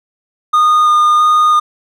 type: tone with vibrato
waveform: triangle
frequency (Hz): 1223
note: D#6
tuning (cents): -30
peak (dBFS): -5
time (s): 0.53-1.6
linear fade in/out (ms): 10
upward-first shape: square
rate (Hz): 1.5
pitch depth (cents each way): 8
effects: none